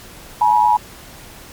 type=tone pair together; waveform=sine; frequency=852 / 960.7 Hz; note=G#5 / B5; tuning=+44 / -48 cents; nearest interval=major second; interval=208 cents; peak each=-13 dBFS; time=0.41-0.77 s; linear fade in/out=5 ms; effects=pink hiss -39 dBFS RMS until 1.52 s + MP3 96 kbps